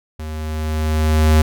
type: tone with level ramp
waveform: square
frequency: 77.78 Hz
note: D#2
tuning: in tune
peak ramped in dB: -27 to -9 dBFS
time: 0.19-1.42 s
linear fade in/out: 5 ms
effects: none